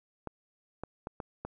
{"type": "clicks", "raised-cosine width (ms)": 1, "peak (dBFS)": -23, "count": 5, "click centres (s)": [0.273, 0.836, 1.071, 1.202, 1.45], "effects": []}